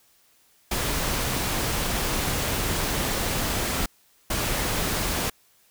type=noise bursts at uneven times; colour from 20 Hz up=pink; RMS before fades=-26 dBFS; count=2; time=0.71-3.86 / 4.3-5.3 s; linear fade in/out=5 ms; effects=white hiss -61 dBFS RMS until 5.7 s